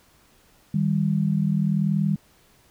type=tone pair together; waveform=sine; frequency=156.68 / 197.4 Hz; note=D#3 / G3; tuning=+12 / +12 cents; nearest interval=major third; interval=400 cents; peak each=-22 / -22 dBFS; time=0.74-2.16 s; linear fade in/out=5 ms; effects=pink hiss -58 dBFS RMS until 2.7 s